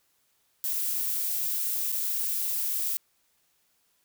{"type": "noise with dropouts", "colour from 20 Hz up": "violet", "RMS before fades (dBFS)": -29, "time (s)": [0.64, 2.97], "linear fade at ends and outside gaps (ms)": 0, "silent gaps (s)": [1.919, 1.925], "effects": ["white hiss -70 dBFS RMS until 4.04 s"]}